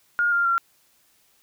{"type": "tone with pitch steps", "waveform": "sine", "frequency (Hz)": [1422, 1396.8, 1372], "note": ["F6", "F6", "F6"], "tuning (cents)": [31, 0, -31], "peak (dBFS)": -18, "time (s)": [0.19, 0.58], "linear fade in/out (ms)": 0, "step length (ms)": 130, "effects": ["white hiss -62 dBFS RMS until 1.42 s"]}